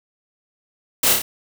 white noise with echo, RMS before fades -17 dBFS, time 1.03-1.13 s, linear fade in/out 5 ms, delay 30 ms, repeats 3, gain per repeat -3 dB, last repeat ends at 1.22 s, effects none

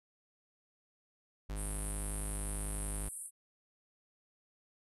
45% pulse tone, 51.1 Hz, G#1, 27 cents flat, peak -37 dBFS, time 1.49-3.09 s, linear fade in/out 10 ms
pink band-pass noise, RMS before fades -45 dBFS, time 1.55-3.31 s, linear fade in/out 50 ms, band 8500 to 11000 Hz, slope 96 dB/octave
effects resampled to 32000 Hz

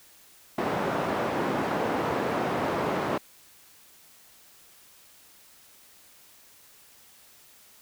white band-pass noise, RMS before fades -28 dBFS, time 0.58-3.18 s, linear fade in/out 5 ms, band 160 to 840 Hz, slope 12 dB/octave, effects white hiss -55 dBFS RMS until 7.81 s

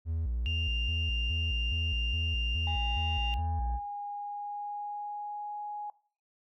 triangle tone with vibrato, 69.3 Hz, C#2, in tune, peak -27 dBFS, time 0.05-3.8 s, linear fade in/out 50 ms, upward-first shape square, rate 2.4 Hz, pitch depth 280 cents each way
sine tone, 2794 Hz, F7, in tune, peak -32 dBFS, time 0.46-3.34 s, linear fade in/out 0 ms
sine tone with pitch glide, 818 to 831.8 Hz, G#5 to G#5, -26 to +2 cents, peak -35 dBFS, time 2.67-5.9 s, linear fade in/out 2 ms, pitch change +28 cents, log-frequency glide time 4.06-5.57 s
effects noise-tail reverb RT60 0.4 s tail -19 dB re dry + tanh soft clip ceiling -21 dBFS

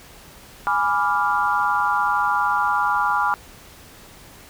sine chord, G# diminished seventh, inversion none, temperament equal, 830.6 / 987.8 / 1174.7 / 1396.9 Hz, G#5 / B5 / D6 / F6, 0 / 0 / 0 / 0 cents, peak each -23 dBFS, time 0.67-3.34 s, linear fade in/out 0 ms, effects pink hiss -45 dBFS RMS until 4.49 s

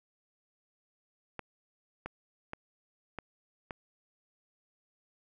clicks, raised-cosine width 0.5 ms, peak -23 dBFS, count 5, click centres 1.393 / 2.06 / 2.534 / 3.187 / 3.708 s, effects none

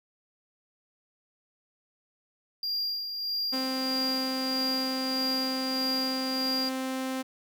triangle tone with tremolo, 4785 Hz, D8, 32 cents sharp, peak -26 dBFS, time 2.63-6.69 s, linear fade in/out 2 ms, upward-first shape sine, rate 1.6 Hz, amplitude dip 50%
sawtooth tone, 261.6 Hz, C4, in tune, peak -26 dBFS, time 3.52-7.23 s, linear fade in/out 20 ms
effects none

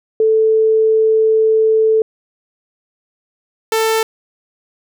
sine / sawtooth tone pair in turn, 440 / 444.3 Hz, A4 / A4, 0 / +17 cents, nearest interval unison, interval 17 cents, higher second, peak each -9 dBFS, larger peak neither, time 0.2-2.02 / 3.72-4.03 s, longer first, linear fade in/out 2 ms, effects none

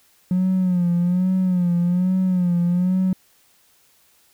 triangle tone with vibrato, 180 Hz, F#3, 47 cents flat, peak -13 dBFS, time 0.31-3.13 s, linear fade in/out 2 ms, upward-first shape sine, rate 1.2 Hz, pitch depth 67 cents each way, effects tanh soft clip ceiling -12 dBFS + white hiss -58 dBFS RMS until 4.33 s

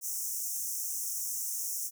pink high-pass noise, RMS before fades -35 dBFS, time 0.01-1.91 s, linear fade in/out 50 ms, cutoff 5600 Hz, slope 96 dB/octave, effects none

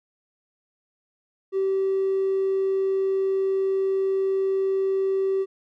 triangle tone, 385.7 Hz, G4, 28 cents flat, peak -17 dBFS, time 1.52-5.46 s, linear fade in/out 50 ms, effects tanh soft clip ceiling -17 dBFS

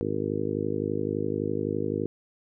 harmonic tone, 51.8 Hz, G#1, 4 cents flat, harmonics 2 / 3 / 4 / 5 / 6 / 7 / 8 / 9, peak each -36 / -36 / -37 / -34 / -33 / -34 / -33 / -33 dBFS, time 0.01-2.06 s, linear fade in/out 0 ms, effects none

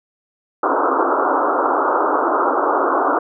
white band-pass noise, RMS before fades -17 dBFS, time 0.63-3.19 s, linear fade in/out 5 ms, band 270 to 1400 Hz, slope 96 dB/octave, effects none

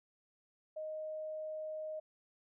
sine tone, 622.3 Hz, D#5, in tune, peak -39 dBFS, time 0.76-2 s, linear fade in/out 10 ms, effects none

